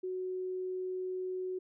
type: tone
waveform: sine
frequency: 370 Hz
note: F#4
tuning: in tune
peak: -34 dBFS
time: 0.03-1.59 s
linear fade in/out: 10 ms
effects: none